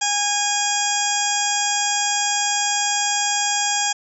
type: harmonic tone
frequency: 820 Hz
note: G#5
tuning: 22 cents flat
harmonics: 1 / 2 / 3 / 4 / 6 / 7 / 8 / 9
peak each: -24 / -28 / -30 / -27 / -29 / -29 / -26 / -25 dBFS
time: 0.01-3.93 s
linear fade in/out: 10 ms
effects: none